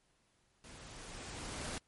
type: noise with level ramp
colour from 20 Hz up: pink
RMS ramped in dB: -54 to -40 dBFS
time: 0.64-1.78 s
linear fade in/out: 0 ms
effects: pink hiss -74 dBFS RMS until 1.87 s + MP3 48 kbps